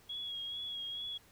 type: tone with vibrato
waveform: sine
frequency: 3322 Hz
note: G#7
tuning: in tune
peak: -38 dBFS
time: 0.09-1.18 s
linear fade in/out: 10 ms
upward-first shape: sine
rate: 2.3 Hz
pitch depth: 32 cents each way
effects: added 95 Hz sine -70 dBFS peak until 1.31 s + pink hiss -63 dBFS RMS until 1.31 s